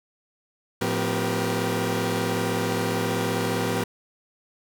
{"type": "tone cluster", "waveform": "sawtooth", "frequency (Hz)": [110.6, 176, 256.5, 390.9, 477.6], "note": ["A2", "F3", "C4", "G4", "A#4"], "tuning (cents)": [9, 14, -34, -5, 42], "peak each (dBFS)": -26, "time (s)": [0.81, 3.84], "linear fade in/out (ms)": 5, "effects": []}